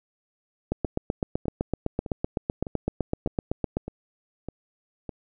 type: two click trains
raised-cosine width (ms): 2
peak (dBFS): -11 / -20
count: 25 / 8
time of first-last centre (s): 0.72-3.77 / 0.85-5.092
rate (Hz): 7.87 / 1.65
effects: none